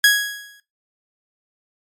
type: tone with exponential decay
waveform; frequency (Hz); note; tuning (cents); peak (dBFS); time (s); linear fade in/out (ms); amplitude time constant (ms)
sawtooth; 1661.2; G#6; 0; -4; 0.04-0.6; 2; 120
effects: noise-tail reverb RT60 0.2 s tail -17 dB re dry + MP3 64 kbps